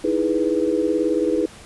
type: chord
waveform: sine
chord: E major seventh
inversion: third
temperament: equal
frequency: 311.1 / 329.6 / 415.3 / 493.9 Hz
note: D#4 / E4 / G#4 / B4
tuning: 0 / 0 / 0 / 0 cents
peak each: -23 dBFS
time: 0.04-1.46 s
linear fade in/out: 5 ms
effects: pink hiss -43 dBFS RMS until 1.65 s + resampled to 24000 Hz